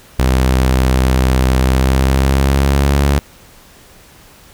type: tone with pitch glide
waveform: sawtooth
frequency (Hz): 64.4 to 70.23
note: C2 to C#2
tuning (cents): -27 to +23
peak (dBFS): -6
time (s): 0.19-3.19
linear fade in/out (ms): 0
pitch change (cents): +150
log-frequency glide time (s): 1.6-3
effects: pink hiss -43 dBFS RMS until 4.53 s